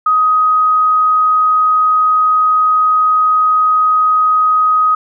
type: tone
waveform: sine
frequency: 1256 Hz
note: D#6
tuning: 16 cents sharp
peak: -8 dBFS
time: 0.06-4.95 s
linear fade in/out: 5 ms
effects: none